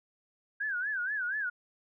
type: tone with vibrato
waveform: sine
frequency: 1577 Hz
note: G6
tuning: 10 cents sharp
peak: -30 dBFS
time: 0.6-1.5 s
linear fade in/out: 10 ms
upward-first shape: sine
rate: 4.2 Hz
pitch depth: 170 cents each way
effects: none

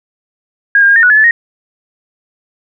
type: tone with pitch steps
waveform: sine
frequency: 1633 / 1606 / 1622 / 1822 / 1470 / 1713 / 1740 / 1868 Hz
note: G#6 / G6 / G#6 / A#6 / F#6 / A6 / A6 / A#6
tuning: -30 / +41 / -41 / -40 / -12 / -47 / -20 / +3 cents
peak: -4 dBFS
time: 0.75-1.31 s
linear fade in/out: 2 ms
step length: 70 ms
effects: none

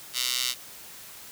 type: tone with high-pass filter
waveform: 15% pulse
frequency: 125.3 Hz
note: B2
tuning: 25 cents sharp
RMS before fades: -28 dBFS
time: 0.13-0.55 s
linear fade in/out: 50 ms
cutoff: 3700 Hz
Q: 1.5
effects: white hiss -45 dBFS RMS until 1.31 s

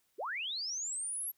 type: linear sweep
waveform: sine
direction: up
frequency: 311.1 to 11700 Hz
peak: -35 dBFS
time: 0.18-1.32 s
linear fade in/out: 20 ms
effects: white hiss -75 dBFS RMS until 1.37 s

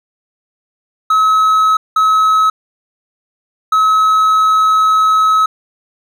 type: tone bursts at uneven times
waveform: triangle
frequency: 1285 Hz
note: E6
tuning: 45 cents flat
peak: -6 dBFS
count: 3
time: 1.1-1.77 / 1.96-2.5 / 3.72-5.46 s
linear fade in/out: 5 ms
effects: none

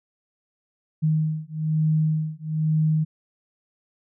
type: beating tone pair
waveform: sine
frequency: 155.56 / 156.66 Hz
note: D#3 / D#3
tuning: 0 / +12 cents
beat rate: 1.1 Hz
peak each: -23 dBFS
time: 1.02-3.05 s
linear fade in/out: 20 ms
effects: none

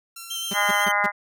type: tone with tremolo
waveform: 5% pulse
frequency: 1358 Hz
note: F6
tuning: 49 cents flat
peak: -24 dBFS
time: 0.16-0.85 s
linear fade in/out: 5 ms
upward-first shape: triangle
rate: 6.2 Hz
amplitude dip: 25%
type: tone with vibrato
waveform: sawtooth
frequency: 3136 Hz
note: G7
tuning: in tune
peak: -25 dBFS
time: 0.3-0.92 s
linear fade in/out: 10 ms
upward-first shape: sine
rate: 7.9 Hz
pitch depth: 22 cents each way
type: tone bursts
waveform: sawtooth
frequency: 200 Hz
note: G3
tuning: 35 cents sharp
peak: -23 dBFS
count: 4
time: 0.51-1.064 s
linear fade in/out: 5 ms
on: 26 ms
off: 150 ms
type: harmonic tone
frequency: 204.5 Hz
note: G#3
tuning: 26 cents flat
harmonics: 3 / 4 / 5 / 6 / 7 / 8 / 9 / 10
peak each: -31 / -26 / -27 / -29 / -26 / -31 / -29 / -25 dBFS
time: 0.53-1.12 s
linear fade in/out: 50 ms
effects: none

